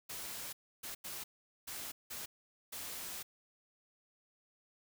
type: noise bursts at uneven times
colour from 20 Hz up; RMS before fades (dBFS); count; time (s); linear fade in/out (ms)
white; -44; 6; 0.09-0.53 / 0.83-0.95 / 1.04-1.24 / 1.67-1.92 / 2.1-2.26 / 2.72-3.23; 10
effects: none